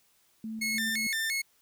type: tone with tremolo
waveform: sine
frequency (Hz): 221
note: A3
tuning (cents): +8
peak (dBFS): -34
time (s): 0.44-1.07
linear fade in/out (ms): 2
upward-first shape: square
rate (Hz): 3.3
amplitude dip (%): 35
type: tone with vibrato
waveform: sawtooth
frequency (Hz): 1975.5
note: B6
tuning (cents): 0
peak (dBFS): -25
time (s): 0.61-1.42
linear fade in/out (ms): 10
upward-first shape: square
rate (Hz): 2.9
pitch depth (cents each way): 170
effects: white hiss -67 dBFS RMS until 1.61 s